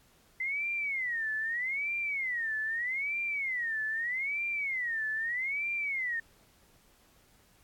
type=tone with vibrato; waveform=sine; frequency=2033 Hz; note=B6; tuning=50 cents sharp; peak=-30 dBFS; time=0.4-6.2 s; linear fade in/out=5 ms; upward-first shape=sine; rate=0.8 Hz; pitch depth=270 cents each way; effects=pink hiss -64 dBFS RMS until 7.63 s + AAC 64 kbps